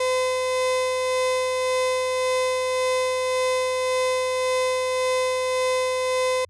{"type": "tone with tremolo", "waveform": "35% pulse", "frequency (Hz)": 511, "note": "C5", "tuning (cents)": -41, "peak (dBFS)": -18, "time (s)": [0, 6.45], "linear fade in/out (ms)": 5, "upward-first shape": "sine", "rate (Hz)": 1.8, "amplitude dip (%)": 25, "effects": ["added 88 Hz sine -52 dBFS peak until 6.49 s", "resampled to 24000 Hz"]}